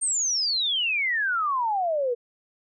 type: exponential sweep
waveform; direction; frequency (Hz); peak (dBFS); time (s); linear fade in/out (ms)
sine; down; 8860 to 465.6; -22; 0.01-2.15; 20
effects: none